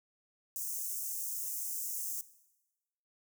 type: high-pass noise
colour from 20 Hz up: white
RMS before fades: -38 dBFS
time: 0.56-2.21 s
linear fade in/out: 0 ms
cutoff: 6000 Hz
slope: 48 dB/octave
effects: noise-tail reverb RT60 1.0 s tail -17 dB re dry